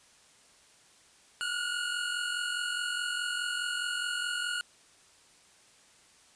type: tone pair together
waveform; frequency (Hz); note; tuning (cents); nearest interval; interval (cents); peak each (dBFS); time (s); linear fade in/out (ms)
25% pulse; 1413.2 / 1458; F6 / F#6; +20 / -26; minor second; 54; -32 / -29; 1.41-4.61; 0
effects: white hiss -60 dBFS RMS until 6.35 s + resampled to 22050 Hz